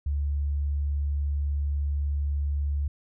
sine tone, 71.8 Hz, D2, 39 cents flat, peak -24 dBFS, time 0.06-2.88 s, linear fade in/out 5 ms, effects none

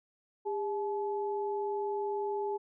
sine tone pair together, 404.9 / 858 Hz, G#4 / A5, -44 / -44 cents, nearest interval octave + minor second, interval 1300 cents, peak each -32 / -36 dBFS, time 0.45-2.58 s, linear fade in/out 20 ms, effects none

